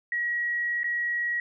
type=tone with dropouts; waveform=sine; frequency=1909 Hz; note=A#6; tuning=41 cents sharp; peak=-25 dBFS; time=0.12-1.4 s; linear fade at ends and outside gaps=2 ms; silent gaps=0.833-0.842 s; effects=none